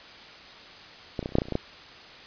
clicks, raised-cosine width 2 ms, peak -15 / -21 / -16 / -30 / -30 / -8 / -6 / -15 / -30 / -25 / -15 / -11 dBFS, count 12, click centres 1.192 / 1.228 / 1.259 / 1.291 / 1.322 / 1.354 / 1.385 / 1.419 / 1.455 / 1.485 / 1.523 / 1.554 s, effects white hiss -46 dBFS RMS until 2.26 s + resampled to 11025 Hz

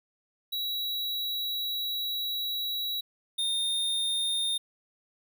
square tone pair in turn, 3890 / 3651 Hz, B7 / A#7, -27 / -37 cents, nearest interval minor second, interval 110 cents, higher first, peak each -30 / -27 dBFS, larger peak second, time 0.52-3.01 / 3.38-4.58 s, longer first, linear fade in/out 10 ms, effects none

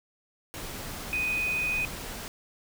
sine tone in noise, 2494 Hz, D#7, 3 cents sharp, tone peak -26 dBFS, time 1.13-1.85 s, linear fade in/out 0 ms, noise pink, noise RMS -38 dBFS, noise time 0.54-2.28 s, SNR +9 dB, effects none

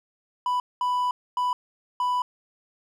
triangle tone bursts at uneven times, 991 Hz, B5, 6 cents sharp, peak -20 dBFS, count 4, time 0.46-0.6 / 0.81-1.11 / 1.37-1.53 / 2-2.22 s, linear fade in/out 2 ms, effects none

